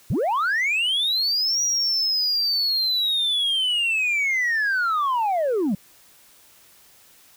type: linear two-way sweep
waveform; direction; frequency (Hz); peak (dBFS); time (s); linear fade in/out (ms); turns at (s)
sine; up then down; 75.1 to 5790 to 172.5; -17; 0.1-5.75; 5; 1.62
effects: tanh soft clip ceiling -18 dBFS + white hiss -53 dBFS RMS until 7.36 s